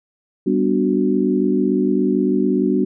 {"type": "chord", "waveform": "sine", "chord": "G major seventh", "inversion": "none", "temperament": "equal", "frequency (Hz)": [196, 246.9, 293.7, 370], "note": ["G3", "B3", "D4", "F#4"], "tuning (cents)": [0, 0, 0, 0], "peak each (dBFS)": -20, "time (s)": [0.46, 2.85], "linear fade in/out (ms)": 10, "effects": []}